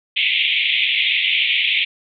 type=band-pass noise; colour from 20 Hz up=pink; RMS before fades=-18 dBFS; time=0.16-1.85 s; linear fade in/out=10 ms; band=2100 to 3600 Hz; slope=96 dB/octave; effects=none